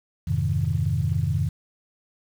sine chord, F minor seventh, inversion none, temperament equal, 87.31 / 103.83 / 130.81 / 155.56 Hz, F2 / Ab2 / C3 / Eb3, 0 / 0 / 0 / 0 cents, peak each -26 dBFS, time 0.27-1.49 s, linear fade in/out 10 ms, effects tanh soft clip ceiling -10 dBFS + 8-bit

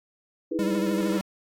sine chord, E major seventh, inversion third, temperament equal, 311.1 / 329.6 / 415.3 / 493.9 Hz, D#4 / E4 / G#4 / B4, 0 / 0 / 0 / 0 cents, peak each -30 / -28 / -34 / -32 dBFS, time 0.51-1.19 s, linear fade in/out 10 ms
square tone with vibrato, 197.3 Hz, G3, 11 cents sharp, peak -27 dBFS, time 0.59-1.21 s, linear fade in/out 0 ms, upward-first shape triangle, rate 13 Hz, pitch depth 70 cents each way
effects AAC 48 kbps

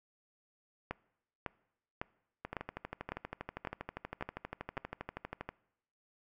two click trains, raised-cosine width 0.5 ms, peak -21 / -24 dBFS, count 8 / 39, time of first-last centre 0.91-4.777 / 2.45-5.49 s, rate 1.81 / 12.5 Hz, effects noise-tail reverb RT60 0.8 s tail -23 dB re dry

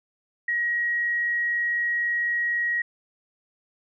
sine tone, 1898 Hz, A#6, 31 cents sharp, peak -22 dBFS, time 0.48-2.82 s, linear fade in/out 5 ms, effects none

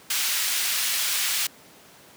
pink high-pass noise, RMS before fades -25 dBFS, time 0.1-1.47 s, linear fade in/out 5 ms, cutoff 2300 Hz, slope 12 dB/octave, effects pink hiss -50 dBFS RMS until 2.16 s + high-pass 150 Hz 12 dB/octave

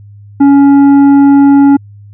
triangle tone with tanh clipping, 280 Hz, C#4, 18 cents sharp, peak -3 dBFS, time 0.4-1.77 s, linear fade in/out 10 ms, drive 12 dB, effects added 102 Hz sine -31 dBFS peak until 2.13 s

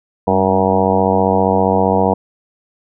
harmonic tone with a mistuned harmonic, 95.1 Hz, F#2, 48 cents sharp, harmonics 1 / 2 / 3 / 4 / 5 / 6 / 7 / 8 / 9 / 10, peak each -23 / -18 / -23 / -23 / -17 / -23 / -19 / -20 / -21 / -21 dBFS, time 0.27-2.14 s, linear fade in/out 5 ms, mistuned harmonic 2, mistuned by +45 cents, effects none

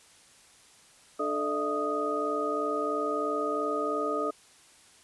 sine tone cluster, 296.3 / 436.7 / 601 / 664 / 1243 Hz, D4 / A4 / D5 / E5 / D#6, +15 / -13 / +40 / +12 / -2 cents, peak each -35 / -32 / -34 / -38 / -31 dBFS, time 1.19-4.31 s, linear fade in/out 10 ms, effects white hiss -57 dBFS RMS until 5.03 s + resampled to 24000 Hz

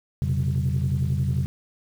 sine tone cluster, 86.2 / 124.8 / 135.9 / 189.1 Hz, F2 / B2 / C#3 / F#3, -22 / +19 / -34 / +38 cents, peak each -25 / -26 / -23 / -30 dBFS, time 0.22-1.46 s, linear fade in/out 0 ms, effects tanh soft clip ceiling -15 dBFS + 8-bit

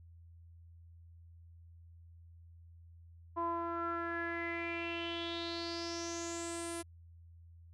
sawtooth tone with low-pass filter sweep, 338 Hz, E4, 43 cents sharp, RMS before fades -39 dBFS, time 3.36-6.83 s, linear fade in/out 20 ms, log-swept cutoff 960 to 10000 Hz, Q 6.9, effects added 84 Hz sine -54 dBFS peak until 7.73 s

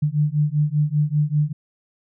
sine beating tone pair, 146.83 / 151.93 Hz, D3 / D#3, 0 / -41 cents, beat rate 5.1 Hz, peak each -20 dBFS, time 0.02-1.53 s, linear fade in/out 10 ms, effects none

